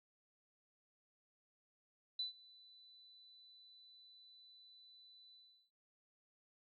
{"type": "tone with ADSR envelope", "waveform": "sine", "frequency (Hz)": 3991, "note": "B7", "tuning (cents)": 17, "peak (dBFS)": -36, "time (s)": [2.19, 5.71], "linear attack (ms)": 4, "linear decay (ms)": 130, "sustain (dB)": -24, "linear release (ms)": 370, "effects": []}